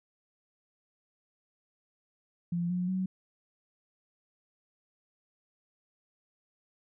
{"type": "tone with pitch steps", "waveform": "sine", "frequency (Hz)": [172.7, 179.6, 186.9], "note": ["F3", "F3", "F#3"], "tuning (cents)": [-19, 49, 18], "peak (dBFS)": -28, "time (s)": [2.52, 3.06], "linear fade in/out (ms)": 5, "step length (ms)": 180, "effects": []}